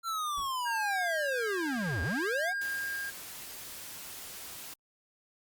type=linear two-way sweep; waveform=square; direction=down then up; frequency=1368 to 72.5 to 779 Hz; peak=-32 dBFS; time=0.03-2.54 s; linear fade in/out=50 ms; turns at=2.02 s
type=noise with exponential decay; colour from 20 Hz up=brown; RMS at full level=-43 dBFS; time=0.37-0.6 s; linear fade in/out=5 ms; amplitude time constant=49 ms
type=tone with tremolo; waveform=triangle; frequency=1612 Hz; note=G6; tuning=48 cents sharp; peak=-29 dBFS; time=0.65-3.11 s; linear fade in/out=20 ms; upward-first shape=triangle; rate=0.67 Hz; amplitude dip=50%
type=noise; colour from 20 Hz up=white; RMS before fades=-44 dBFS; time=2.61-4.74 s; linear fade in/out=5 ms
effects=Opus 48 kbps